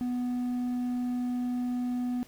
sine tone with hard clipping, 246.9 Hz, B3, in tune, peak -29 dBFS, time 0.01-2.23 s, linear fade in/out 0 ms, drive 3 dB, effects pink hiss -56 dBFS RMS until 2.27 s

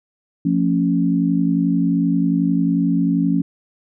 sine chord, F augmented, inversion none, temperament equal with one note detuned, 174.61 / 225.4 / 277.2 Hz, F3 / A3 / C#4, 0 / +42 / 0 cents, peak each -18 / -22 / -18 dBFS, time 0.45-3.42 s, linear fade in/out 5 ms, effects none

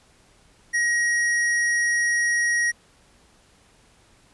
triangle tone with hard clipping, 1892 Hz, A#6, 25 cents sharp, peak -21 dBFS, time 0.73-2.72 s, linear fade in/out 20 ms, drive 15 dB, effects pink hiss -57 dBFS RMS until 4.33 s + resampled to 24000 Hz

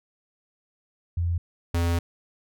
sine / square tone pair in turn, 85.8 / 85.26 Hz, F2 / F2, -30 / -41 cents, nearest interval unison, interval 11 cents, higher first, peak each -22 dBFS, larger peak neither, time 1.17-1.38 / 1.74-1.99 s, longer second, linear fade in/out 5 ms, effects none

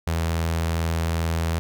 sawtooth tone with notch filter, 82.41 Hz, E2, in tune, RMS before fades -24 dBFS, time 0.07-1.59 s, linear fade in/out 0 ms, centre 290 Hz, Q 2, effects none

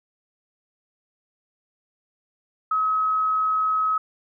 sine tone, 1278 Hz, D#6, 46 cents sharp, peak -19 dBFS, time 2.71-3.98 s, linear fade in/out 5 ms, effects none

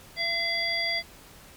harmonic tone with a mistuned harmonic, 677 Hz, E5, 46 cents sharp, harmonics 1 / 3 / 5 / 7, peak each -35 / -28 / -34 / -29 dBFS, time 0.16-1.03 s, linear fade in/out 50 ms, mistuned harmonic 3, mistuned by +16 cents, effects pink hiss -50 dBFS RMS until 1.56 s + MP3 96 kbps

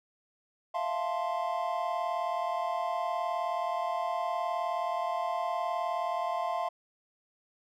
triangle chord, F major seventh, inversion third, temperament equal, 659.3 / 698.5 / 880 / 1046.5 Hz, E5 / F5 / A5 / C6, 0 / 0 / 0 / 0 cents, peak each -34 / -31 / -36 / -33 dBFS, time 0.74-6.69 s, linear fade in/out 10 ms, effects none

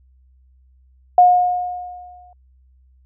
sine tone with exponential decay, 719 Hz, F#5, 50 cents flat, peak -5 dBFS, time 1.18-2.33 s, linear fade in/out 2 ms, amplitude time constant 250 ms, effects added 64 Hz sine -50 dBFS peak until 3.05 s

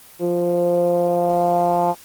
10% pulse tone with low-pass filter sweep, 174.5 Hz, F3, 1 cent flat, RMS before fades -18 dBFS, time 0.19-1.95 s, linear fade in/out 50 ms, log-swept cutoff 420 to 830 Hz, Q 4.2, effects white hiss -45 dBFS RMS until 2.04 s + Opus 24 kbps

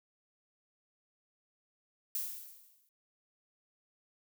violet noise with exponential decay, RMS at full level -34 dBFS, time 2.15-2.89 s, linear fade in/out 1 ms, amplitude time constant 160 ms, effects none

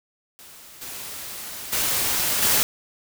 white noise with level steps, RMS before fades -45 / -35 / -23 / -19 dBFS, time 0.39-2.63 s, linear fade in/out 0 ms, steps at 0.81 / 1.72 / 2.42 s, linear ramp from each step 10 ms, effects none

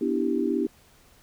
sine chord, E minor seventh, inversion second, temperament equal, 246.9 / 293.7 / 329.6 / 392 Hz, B3 / D4 / E4 / G4, 0 / 0 / 0 / 0 cents, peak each -28 dBFS, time 0.01-0.67 s, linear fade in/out 5 ms, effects pink hiss -57 dBFS RMS until 1.22 s

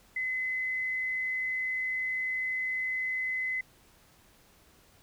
sine tone, 2033 Hz, B6, 50 cents sharp, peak -29 dBFS, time 0.16-3.61 s, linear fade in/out 5 ms, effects pink hiss -61 dBFS RMS until 5.02 s

